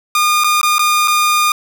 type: tone with dropouts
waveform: sawtooth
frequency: 1216 Hz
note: D#6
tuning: 40 cents flat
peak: -7 dBFS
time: 0.15-1.52 s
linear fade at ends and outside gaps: 2 ms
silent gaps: 0.438-0.443 / 0.614-0.63 / 0.783-0.792 / 1.076-1.08 s
effects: none